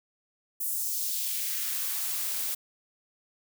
blue noise with high-pass filter sweep, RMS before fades -31 dBFS, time 0.6-2.55 s, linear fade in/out 10 ms, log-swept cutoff 9900 to 280 Hz, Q 1.2, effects none

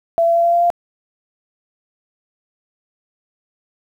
sine tone with pitch steps, 671 / 675.7 / 680.4 / 685.1 / 689.9 / 694.7 Hz, E5 / E5 / F5 / F5 / F5 / F5, +31 / +43 / -45 / -33 / -21 / -9 cents, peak -11 dBFS, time 0.18-0.702 s, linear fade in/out 0 ms, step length 87 ms, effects 8-bit

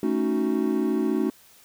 triangle chord, D# half-diminished seventh, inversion second, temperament equal, 220 / 277.2 / 311.1 / 370 Hz, A3 / C#4 / D#4 / F#4, 0 / 0 / 0 / 0 cents, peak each -25 dBFS, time 0.03-1.3 s, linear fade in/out 2 ms, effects white hiss -54 dBFS RMS until 1.64 s

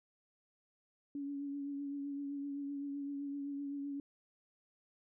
sine tone with vibrato, 282.2 Hz, C#4, 31 cents sharp, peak -38 dBFS, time 1.15-4 s, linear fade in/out 2 ms, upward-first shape triangle, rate 7.8 Hz, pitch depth 29 cents each way, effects none

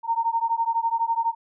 sine beating tone pair, 913 / 925 Hz, A#5 / A#5, -36 / -14 cents, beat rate 12 Hz, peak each -24 dBFS, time 0.03-1.35 s, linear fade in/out 50 ms, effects none

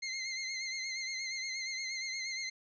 20% pulse tone with vibrato, 2100 Hz, C7, 6 cents sharp, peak -31 dBFS, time 0.02-2.5 s, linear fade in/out 10 ms, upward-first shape triangle, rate 8.5 Hz, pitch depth 55 cents each way, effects resampled to 16000 Hz + 12-bit

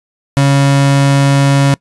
35% pulse tone, 139.1 Hz, C#3, 6 cents sharp, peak -5 dBFS, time 0.37-1.74 s, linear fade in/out 0 ms, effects noise-tail reverb RT60 0.1 s tail -23 dB re dry + resampled to 24000 Hz

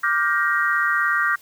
sine chord, G minor seventh, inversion second, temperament just, 1176 / 1411.2 / 1568 / 1881.6 Hz, D6 / F6 / G6 / Bb6, +2 / +18 / 0 / +16 cents, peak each -23 dBFS, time 0.03-1.36 s, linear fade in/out 10 ms, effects white hiss -51 dBFS RMS until 1.41 s

